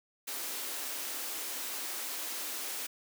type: high-pass noise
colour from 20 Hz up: white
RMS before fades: -38 dBFS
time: 0.27-2.87 s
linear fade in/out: 10 ms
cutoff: 240 Hz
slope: 96 dB/octave
effects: none